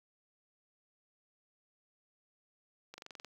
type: slowing click train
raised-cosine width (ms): 0.2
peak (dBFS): -30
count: 8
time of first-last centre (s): 2.94-3.246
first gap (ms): 40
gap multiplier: 1.03
effects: high-pass 200 Hz 12 dB/octave + 10-bit